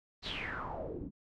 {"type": "noise with low-pass filter sweep", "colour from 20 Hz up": "pink", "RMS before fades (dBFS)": -40, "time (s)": [0.22, 1.11], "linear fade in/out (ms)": 50, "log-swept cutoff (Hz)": [4400, 230], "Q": 6.6, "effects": []}